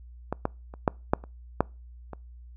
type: clicks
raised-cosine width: 1 ms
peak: -14 / -11 / -28 / -6 / -6 / -29 / -6 / -23 dBFS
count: 8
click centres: 0.326 / 0.454 / 0.739 / 0.878 / 1.135 / 1.239 / 1.606 / 2.133 s
effects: noise-tail reverb RT60 0.3 s tail -26 dB re dry + added 60 Hz sine -44 dBFS peak until 2.56 s